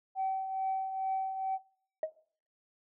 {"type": "tone with tremolo", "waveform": "sine", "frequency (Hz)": 766, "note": "G5", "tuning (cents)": -40, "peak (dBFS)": -27, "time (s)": [0.15, 1.59], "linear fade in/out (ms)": 50, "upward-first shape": "triangle", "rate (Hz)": 2.3, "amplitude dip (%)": 60}
{"type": "tone with exponential decay", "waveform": "sine", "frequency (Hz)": 629, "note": "D#5", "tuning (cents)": 19, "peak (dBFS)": -24, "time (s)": [2.03, 2.12], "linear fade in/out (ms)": 2, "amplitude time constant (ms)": 19}
{"effects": ["noise-tail reverb RT60 0.5 s tail -20 dB re dry", "tanh soft clip ceiling -25 dBFS"]}